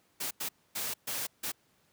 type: noise bursts at uneven times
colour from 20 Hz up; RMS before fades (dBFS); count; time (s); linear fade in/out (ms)
white; -35; 5; 0.2-0.31 / 0.4-0.49 / 0.75-0.94 / 1.07-1.27 / 1.43-1.52; 10
effects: pink hiss -69 dBFS RMS until 1.92 s + high-pass 100 Hz 12 dB/octave